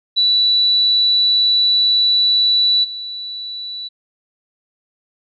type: tone with level steps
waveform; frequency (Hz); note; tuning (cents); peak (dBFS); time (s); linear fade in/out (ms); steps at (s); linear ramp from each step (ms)
sine; 3951; B7; 0; -11 / -25; 0.16-3.89; 20; 2.83; 20
effects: none